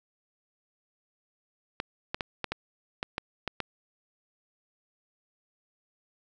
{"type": "clicks", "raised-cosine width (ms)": 0.3, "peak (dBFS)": -14, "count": 9, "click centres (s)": [1.801, 2.145, 2.208, 2.443, 2.52, 3.029, 3.181, 3.477, 3.603], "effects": []}